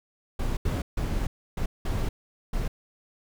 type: noise bursts at uneven times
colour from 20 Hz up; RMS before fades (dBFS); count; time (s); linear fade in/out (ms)
brown; -27; 6; 0.39-0.57 / 0.65-0.82 / 0.97-1.27 / 1.57-1.66 / 1.85-2.09 / 2.53-2.68; 5
effects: none